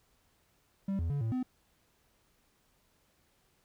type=tone with pitch steps; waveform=triangle; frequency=195.5 / 83.1 / 142.5 / 112.1 / 254.3 Hz; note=G3 / E2 / C#3 / A2 / C4; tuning=-4 / +15 / +48 / +33 / -49 cents; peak=-28 dBFS; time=0.88-1.43 s; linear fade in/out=5 ms; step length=110 ms; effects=pink hiss -71 dBFS RMS until 3.64 s